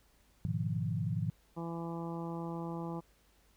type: chord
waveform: sine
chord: F half-diminished seventh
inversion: first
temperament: equal with one note detuned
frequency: 105.46 / 123.47 / 155.56 / 174.61 Hz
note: Ab2 / Cb3 / Eb3 / F3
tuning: +27 / 0 / 0 / 0 cents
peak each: -36 / -38 / -36 / -38 dBFS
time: 0.45-1.3 s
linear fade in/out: 0 ms
type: harmonic tone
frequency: 167.6 Hz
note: E3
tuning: 29 cents sharp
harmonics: 1 / 2 / 3 / 4 / 5 / 6 / 7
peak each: -39 / -42 / -47 / -51 / -47 / -49 / -53 dBFS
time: 1.56-3.01 s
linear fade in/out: 20 ms
effects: added 50 Hz sine -68 dBFS peak until 3.56 s + pink hiss -69 dBFS RMS until 3.56 s